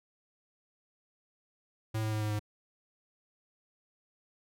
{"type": "tone with pitch steps", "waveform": "square", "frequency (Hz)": [110, 108.8, 107.61, 106.44, 105.28], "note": ["A2", "A2", "A2", "G#2", "G#2"], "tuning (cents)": [0, -19, -38, 43, 24], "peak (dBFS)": -31, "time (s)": [1.94, 2.395], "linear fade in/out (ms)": 10, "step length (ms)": 91, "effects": []}